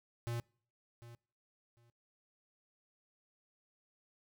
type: tone with echo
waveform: square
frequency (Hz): 118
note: A#2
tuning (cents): +22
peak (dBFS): -37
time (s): 0.27-0.4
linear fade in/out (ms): 0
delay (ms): 750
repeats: 2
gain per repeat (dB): -15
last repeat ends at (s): 1.9
effects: noise-tail reverb RT60 0.5 s tail -26 dB re dry